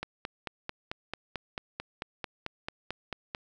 click train, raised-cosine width 0.3 ms, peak -18 dBFS, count 16, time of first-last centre 0.03-3.349 s, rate 4.52 Hz, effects none

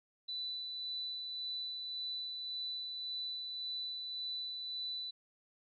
sine tone with tremolo, 3983 Hz, B7, 14 cents sharp, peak -37 dBFS, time 0.28-5.11 s, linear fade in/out 10 ms, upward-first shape sine, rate 1.8 Hz, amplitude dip 30%, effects none

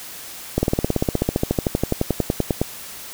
slowing click train, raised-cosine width 2 ms, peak -4 dBFS, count 28, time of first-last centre 0.58-2.615 s, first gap 50 ms, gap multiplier 1.03, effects white hiss -36 dBFS RMS until 3.13 s

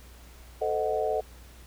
sine chord, A diminished seventh, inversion none, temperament equal with one note detuned, 440 / 516.9 / 622.3 / 740 Hz, A4 / C5 / Eb5 / Gb5, 0 / -21 / 0 / 0 cents, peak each -29 / -33 / -30 / -31 dBFS, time 0.61-1.21 s, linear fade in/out 10 ms, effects added 60 Hz sine -48 dBFS peak until 1.66 s + pink hiss -54 dBFS RMS until 1.66 s

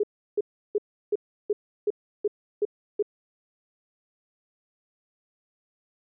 sine tone bursts, 415.3 Hz, G#4, in tune, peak -20 dBFS, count 9, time 0-3.026 s, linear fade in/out 5 ms, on 34 ms, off 340 ms, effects none

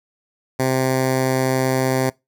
10% pulse tone with notch filter, 130.7 Hz, C3, 1 cent flat, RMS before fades -19 dBFS, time 0.59-2.1 s, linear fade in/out 10 ms, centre 3100 Hz, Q 2, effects noise-tail reverb RT60 0.2 s tail -23 dB re dry

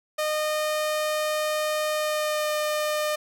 sawtooth tone with pitch glide, 612 to 606 Hz, D#5 to D#5, -29 to -46 cents, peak -20 dBFS, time 0.18-3.16 s, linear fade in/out 10 ms, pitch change -17 cents, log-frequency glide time 1.91-2.52 s, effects none

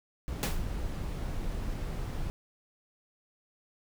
brown noise, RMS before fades -34 dBFS, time 0.28-2.3 s, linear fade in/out 0 ms
pink noise with exponential decay, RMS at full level -29 dBFS, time 0.43-0.71 s, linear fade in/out 0 ms, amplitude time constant 59 ms
effects none

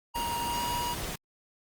square tone with pitch glide, 944 to 959.9 Hz, A#5 to B5, +22 to -50 cents, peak -31 dBFS, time 0.14-0.95 s, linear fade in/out 20 ms, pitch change +28 cents, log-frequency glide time 0.45-0.68 s
pink noise, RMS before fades -36 dBFS, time 0.15-1.16 s, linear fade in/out 10 ms
effects Opus 24 kbps

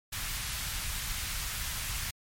pink band-stop noise, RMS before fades -35 dBFS, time 0.12-2.11 s, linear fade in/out 10 ms, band 100 to 1500 Hz, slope 12 dB/octave, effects MP3 64 kbps

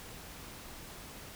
silence, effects pink hiss -48 dBFS RMS until 1.35 s

